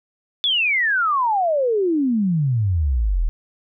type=exponential sweep; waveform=sine; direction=down; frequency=3520 to 36.71 Hz; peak=-16 dBFS; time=0.44-3.29 s; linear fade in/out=0 ms; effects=none